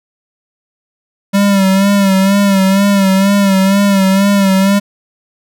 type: tone with vibrato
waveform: square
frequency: 196 Hz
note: G3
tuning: in tune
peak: -8 dBFS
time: 1.33-4.8 s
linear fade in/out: 20 ms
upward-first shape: sine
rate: 2.1 Hz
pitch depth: 51 cents each way
effects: none